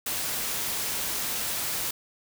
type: noise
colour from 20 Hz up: white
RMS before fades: -30 dBFS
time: 0.06-1.91 s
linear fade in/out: 5 ms
effects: none